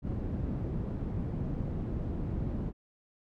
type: low-pass noise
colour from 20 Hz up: white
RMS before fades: -34 dBFS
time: 0.02-2.73 s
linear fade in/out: 50 ms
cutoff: 180 Hz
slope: 12 dB/octave
effects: none